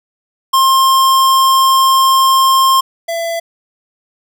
square tone pair in turn, 1062 / 670.6 Hz, C6 / E5, +25 / +30 cents, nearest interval minor sixth, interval 795 cents, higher first, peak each -8 / -17 dBFS, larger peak first, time 0.53-2.81 / 3.08-3.4 s, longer first, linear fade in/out 10 ms, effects none

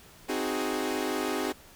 sawtooth chord, Ab dominant seventh, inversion first, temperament equal, 261.6 / 311.1 / 370 / 415.3 Hz, C4 / Eb4 / Gb4 / Ab4, 0 / 0 / 0 / 0 cents, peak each -30 dBFS, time 0.28-1.53 s, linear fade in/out 20 ms, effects pink hiss -53 dBFS RMS until 1.75 s

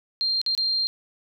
sine tone with dropouts, 4186 Hz, C8, in tune, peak -21 dBFS, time 0.21-0.87 s, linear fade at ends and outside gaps 0 ms, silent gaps 0.415-0.463 / 0.55-0.577 s, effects none

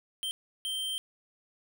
square tone bursts at uneven times, 3136 Hz, G7, in tune, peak -32 dBFS, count 2, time 0.23-0.31 / 0.65-0.98 s, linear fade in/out 0 ms, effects none

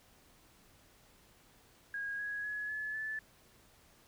sine tone with pitch steps, 1638 / 1663.7 / 1689.9 / 1716.5 / 1743.4 Hz, G#6 / G#6 / G#6 / A6 / A6, -24 / +3 / +30 / -43 / -16 cents, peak -36 dBFS, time 1.94-3.19 s, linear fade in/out 2 ms, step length 250 ms, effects pink hiss -64 dBFS RMS until 4.07 s

